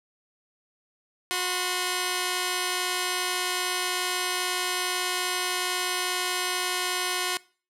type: tone pair together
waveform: 5% pulse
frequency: 363.7 / 1028.7 Hz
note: F#4 / C6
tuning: -30 / -30 cents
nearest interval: octave + tritone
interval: 1800 cents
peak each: -16 / -18 dBFS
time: 1.31-7.37 s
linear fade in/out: 0 ms
effects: noise-tail reverb RT60 0.4 s tail -22 dB re dry + low-pass 12000 Hz 12 dB/octave